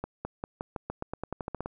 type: accelerating click train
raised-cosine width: 1 ms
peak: -19 dBFS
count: 15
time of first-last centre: 0.04-1.66 s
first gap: 210 ms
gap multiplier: 0.9
effects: none